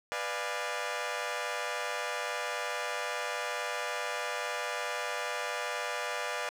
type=chord; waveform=15% pulse; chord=B diminished seventh; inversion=none; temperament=equal with one note detuned; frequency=493.9 / 594.8 / 698.5 / 830.6 Hz; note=B4 / D5 / F5 / Ab5; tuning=0 / +22 / 0 / 0 cents; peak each=-32 / -30 / -33 / -34 dBFS; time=0.12-6.49 s; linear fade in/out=0 ms; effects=low-pass 8000 Hz 12 dB/octave + 9-bit